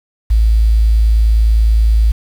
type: tone with quantisation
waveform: sine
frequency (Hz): 54.8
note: A1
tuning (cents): -6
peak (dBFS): -7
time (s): 0.3-2.12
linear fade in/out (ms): 10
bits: 6
effects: none